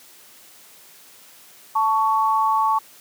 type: tone pair together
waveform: sine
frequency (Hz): 880 / 1117.5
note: A5 / C#6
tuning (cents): 0 / +14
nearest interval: major third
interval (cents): 414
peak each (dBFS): -19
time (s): 1.75-2.79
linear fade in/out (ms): 10
effects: white hiss -48 dBFS RMS until 3 s + high-pass 150 Hz 12 dB/octave